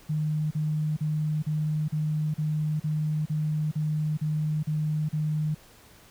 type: tone bursts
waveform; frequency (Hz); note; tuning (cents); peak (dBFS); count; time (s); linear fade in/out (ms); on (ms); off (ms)
sine; 153.2; D#3; -27; -24; 12; 0.09-5.548; 10; 420; 38
effects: pink hiss -54 dBFS RMS until 6.1 s